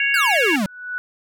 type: harmonic tone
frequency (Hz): 554.4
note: C#5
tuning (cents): 0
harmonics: 3 / 4 / 5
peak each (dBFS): -21 / -21 / -21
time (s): 0-0.56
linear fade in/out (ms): 2
type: exponential sweep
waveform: square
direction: down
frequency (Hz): 1661.2 to 182.6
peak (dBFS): -19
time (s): 0.14-0.66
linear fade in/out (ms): 2
type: tone with exponential growth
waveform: sine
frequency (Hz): 1479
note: F#6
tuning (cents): -1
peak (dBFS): -21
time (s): 0.38-0.98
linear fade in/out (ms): 0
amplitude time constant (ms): 130
effects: none